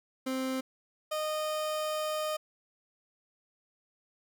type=tone pair in turn; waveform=30% pulse; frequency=261.6 / 615.8 Hz; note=C4 / D#5; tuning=0 / -18 cents; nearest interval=octave + minor third; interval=1482 cents; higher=second; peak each=-28 dBFS; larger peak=neither; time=0.26-0.61 / 1.11-2.37 s; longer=second; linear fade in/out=10 ms; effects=none